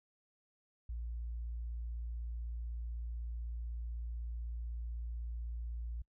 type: tone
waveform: sine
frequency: 58 Hz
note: A#1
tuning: 8 cents flat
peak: -37 dBFS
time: 0.89-6.02 s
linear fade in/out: 5 ms
effects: noise-tail reverb RT60 0.1 s tail -26 dB re dry + tanh soft clip ceiling -34 dBFS

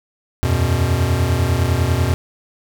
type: chord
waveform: square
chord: E suspended second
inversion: none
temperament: equal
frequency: 82.41 / 92.5 / 123.47 Hz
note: E2 / F#2 / B2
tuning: 0 / 0 / 0 cents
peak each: -20 dBFS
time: 0.43-2.14 s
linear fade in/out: 0 ms
effects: none

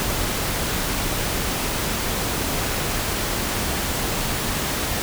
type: noise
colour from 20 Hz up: pink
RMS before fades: -24 dBFS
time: 0-5.02 s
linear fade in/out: 0 ms
effects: none

